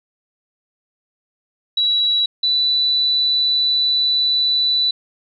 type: tone pair in turn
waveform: sine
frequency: 3905 / 3973 Hz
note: B7 / B7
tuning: -20 / +10 cents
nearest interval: unison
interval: 30 cents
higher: second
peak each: -14 dBFS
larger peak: neither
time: 1.77-2.26 / 2.43-4.91 s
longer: second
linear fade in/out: 5 ms
effects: none